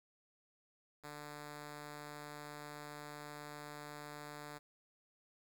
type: tone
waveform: 5% pulse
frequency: 147.8 Hz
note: D3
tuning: 11 cents sharp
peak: -36 dBFS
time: 1.03-4.59 s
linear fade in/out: 20 ms
effects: 11-bit